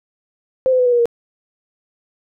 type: tone with pitch steps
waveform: sine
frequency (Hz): 520 / 509.6 / 499.4 / 489.4 / 479.6 / 470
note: C5 / C5 / B4 / B4 / A#4 / A#4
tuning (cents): -11 / -46 / +19 / -16 / +49 / +14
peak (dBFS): -11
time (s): 0.66-1.056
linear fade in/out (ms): 0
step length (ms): 66
effects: none